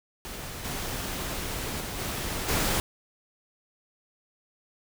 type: noise with level steps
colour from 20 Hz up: pink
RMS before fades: -38 / -33 / -35 / -32 / -26 dBFS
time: 0.25-2.8 s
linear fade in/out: 0 ms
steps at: 0.64 / 1.8 / 1.98 / 2.48 s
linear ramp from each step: 10 ms
effects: none